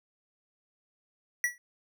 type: tone with exponential decay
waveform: square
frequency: 1941 Hz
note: B6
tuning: 31 cents flat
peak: -22 dBFS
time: 1.44-1.58 s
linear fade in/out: 1 ms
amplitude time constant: 30 ms
effects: none